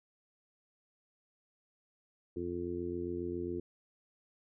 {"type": "harmonic tone", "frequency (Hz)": 87.4, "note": "F2", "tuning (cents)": 2, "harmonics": [1, 2, 3, 4, 5], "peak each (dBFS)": [-45, -47, -42, -37, -44], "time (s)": [2.36, 3.6], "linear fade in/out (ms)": 5, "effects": []}